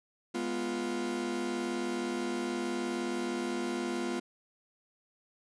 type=chord; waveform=40% pulse; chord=F diminished; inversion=first; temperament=equal; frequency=207.7 / 246.9 / 349.2 Hz; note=Ab3 / Cb4 / F4; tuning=0 / 0 / 0 cents; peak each=-39 / -35 / -34 dBFS; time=0.34-4.2 s; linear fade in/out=10 ms; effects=resampled to 22050 Hz